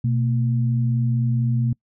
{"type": "tone pair together", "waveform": "sine", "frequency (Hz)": [123.47, 227.8], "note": ["B2", "A#3"], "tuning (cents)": [0, -40], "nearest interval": "major seventh", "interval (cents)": 1060, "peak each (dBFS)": [-18, -26], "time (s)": [0.04, 1.73], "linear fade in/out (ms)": 5, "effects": ["noise-tail reverb RT60 0.1 s tail -26 dB re dry"]}